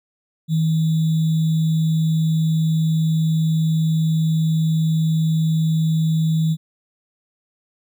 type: tone with sample-and-hold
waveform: sine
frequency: 160 Hz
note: D#3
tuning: 49 cents sharp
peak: -15 dBFS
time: 0.48-6.57 s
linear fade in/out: 50 ms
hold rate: 3675 Hz
effects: none